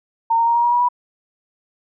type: tone with pitch steps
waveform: sine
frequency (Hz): 915 / 925.1 / 935.3 / 945.6 / 956.1 / 966.6 / 977.3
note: A#5 / A#5 / A#5 / A#5 / A#5 / B5 / B5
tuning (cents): -32 / -13 / +6 / +24 / +44 / -38 / -18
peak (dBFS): -13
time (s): 0.3-0.888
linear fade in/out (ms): 10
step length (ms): 84
effects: none